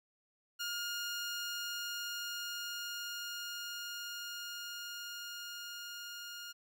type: tone with level ramp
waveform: 15% pulse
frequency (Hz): 1419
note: F6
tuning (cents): +27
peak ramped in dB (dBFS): -30 to -38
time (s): 0.59-6.53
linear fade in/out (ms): 20
effects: none